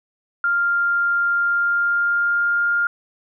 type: tone with pitch glide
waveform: sine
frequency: 1396.9 to 1407.4 Hz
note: F6 to F6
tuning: 0 to +13 cents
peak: -16 dBFS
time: 0.44-2.87 s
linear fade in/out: 2 ms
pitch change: +13 cents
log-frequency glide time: 1.3-2.71 s
effects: none